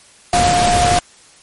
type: tone in noise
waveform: sine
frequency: 710 Hz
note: F5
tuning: 28 cents sharp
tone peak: -12 dBFS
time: 0.33-0.99 s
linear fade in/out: 2 ms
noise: pink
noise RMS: -17 dBFS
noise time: 0.33-0.99 s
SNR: +2 dB
effects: white hiss -46 dBFS RMS until 1.42 s + MP3 48 kbps